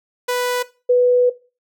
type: tone pair in turn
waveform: sawtooth / sine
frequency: 493.9 / 493.9 Hz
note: B4 / B4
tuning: 0 / 0 cents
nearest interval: unison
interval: 0 cents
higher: neither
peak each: -14 / -10 dBFS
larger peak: second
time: 0.28-0.63 / 0.89-1.3 s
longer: second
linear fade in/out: 10 ms
effects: noise-tail reverb RT60 0.3 s tail -17 dB re dry